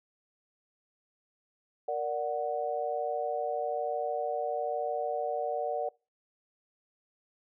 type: chord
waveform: sine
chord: Bb augmented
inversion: none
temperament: equal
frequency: 466.2 / 587.3 / 740 Hz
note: Bb4 / D5 / F#5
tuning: 0 / 0 / 0 cents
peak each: -35 / -33 / -33 dBFS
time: 1.88-5.89 s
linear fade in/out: 5 ms
effects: noise-tail reverb RT60 0.3 s tail -25 dB re dry